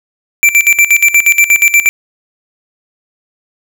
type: tone with tremolo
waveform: square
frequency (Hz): 2345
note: D7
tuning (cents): -3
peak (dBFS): -4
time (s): 0.43-1.89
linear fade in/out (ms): 0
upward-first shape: square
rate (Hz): 8.4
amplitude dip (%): 80
effects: none